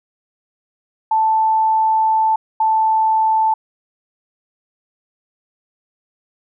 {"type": "tone bursts at uneven times", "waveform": "sine", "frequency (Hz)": 880, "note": "A5", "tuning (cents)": 0, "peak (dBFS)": -12, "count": 2, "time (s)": [[1.11, 2.36], [2.6, 3.54]], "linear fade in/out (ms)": 5, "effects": []}